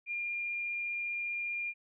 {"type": "tone", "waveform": "sine", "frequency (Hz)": 2405, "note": "D7", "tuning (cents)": 41, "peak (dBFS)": -33, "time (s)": [0.06, 1.74], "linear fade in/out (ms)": 50, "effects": []}